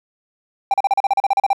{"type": "tone bursts", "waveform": "triangle", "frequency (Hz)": 791, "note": "G5", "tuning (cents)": 15, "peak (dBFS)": -10, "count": 13, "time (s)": [0.71, 1.531], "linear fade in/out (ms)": 2, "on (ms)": 29, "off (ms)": 37, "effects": []}